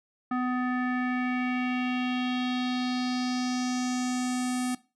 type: tone with low-pass filter sweep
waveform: square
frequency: 250.7 Hz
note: B3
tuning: 26 cents sharp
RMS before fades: -29 dBFS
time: 0.31-4.75 s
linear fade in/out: 5 ms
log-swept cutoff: 1400 to 9500 Hz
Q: 3
effects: noise-tail reverb RT60 0.3 s tail -19 dB re dry